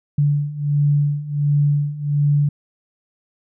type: beating tone pair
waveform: sine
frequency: 144.4 / 145.8 Hz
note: D3 / D3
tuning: -29 / -12 cents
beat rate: 1.4 Hz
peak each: -20 / -17 dBFS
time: 0.18-2.49 s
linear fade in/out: 5 ms
effects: none